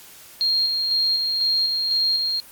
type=tone with tremolo; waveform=sine; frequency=4226 Hz; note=C8; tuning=16 cents sharp; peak=-17 dBFS; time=0.41-2.4 s; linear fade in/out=0 ms; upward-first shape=square; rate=2 Hz; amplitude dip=30%; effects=white hiss -45 dBFS RMS until 2.51 s + Opus 48 kbps